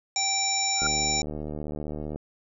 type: harmonic tone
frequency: 779 Hz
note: G5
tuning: 11 cents flat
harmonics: 1 / 3 / 5 / 7 / 9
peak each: -31 / -32 / -33 / -29 / -27 dBFS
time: 0.16-1.22 s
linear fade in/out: 2 ms
type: tone with exponential growth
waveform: sine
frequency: 1400 Hz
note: F6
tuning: 4 cents sharp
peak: -22 dBFS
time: 0.75-0.87 s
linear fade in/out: 5 ms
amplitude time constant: 25 ms
type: click train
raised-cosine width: 2 ms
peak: -21 dBFS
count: 102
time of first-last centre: 0.82-2.16 s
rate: 75.4 Hz
effects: none